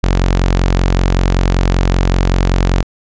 sawtooth tone, 45.22 Hz, F#1, 39 cents flat, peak -6 dBFS, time 0.03-2.83 s, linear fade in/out 10 ms, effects resampled to 16000 Hz

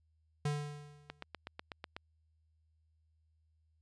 square tone with exponential decay, 146.83 Hz, D3, in tune, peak -31 dBFS, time 0.45-1.24 s, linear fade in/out 5 ms, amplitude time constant 170 ms
click train, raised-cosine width 0.3 ms, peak -26 dBFS, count 8, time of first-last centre 1.1-1.965 s, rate 8.09 Hz
effects added 79 Hz sine -70 dBFS peak until 3.81 s + resampled to 22050 Hz

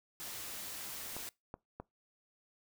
white noise, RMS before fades -44 dBFS, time 0.2-1.29 s, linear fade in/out 0 ms
clicks, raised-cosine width 1 ms, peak -29 dBFS, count 3, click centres 1.166 / 1.541 / 1.8 s
effects noise-tail reverb RT60 0.2 s tail -23 dB re dry

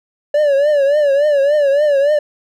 triangle tone with vibrato, 575 Hz, D5, 37 cents flat, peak -8 dBFS, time 0.34-2.19 s, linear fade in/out 5 ms, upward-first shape triangle, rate 3.5 Hz, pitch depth 110 cents each way, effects none

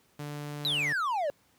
sawtooth tone, 146.83 Hz, D3, in tune, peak -32 dBFS, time 0.19-0.93 s, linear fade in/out 5 ms
triangle exponential sweep, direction down, 4084 to 547 Hz, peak -25 dBFS, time 0.65-1.3 s, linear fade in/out 0 ms
effects pink hiss -66 dBFS RMS until 1.58 s + high-pass 80 Hz 12 dB/octave

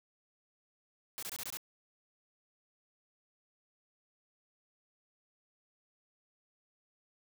white noise bursts, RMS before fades -41 dBFS, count 6, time 1.18-1.571 s, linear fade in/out 0 ms, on 46 ms, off 23 ms, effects none

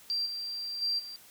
sine tone with level steps, 4718 Hz, D8, 7 cents sharp, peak -28 / -34 / -27 / -40 dBFS, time 0.1-1.16 s, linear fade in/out 0 ms, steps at 0.25 / 0.81 / 0.98 s, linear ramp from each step 20 ms, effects white hiss -55 dBFS RMS until 1.3 s

